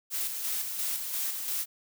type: noise with tremolo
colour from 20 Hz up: blue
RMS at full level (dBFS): -31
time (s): 0.1-1.66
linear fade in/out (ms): 50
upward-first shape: square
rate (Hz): 2.9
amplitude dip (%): 40
effects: none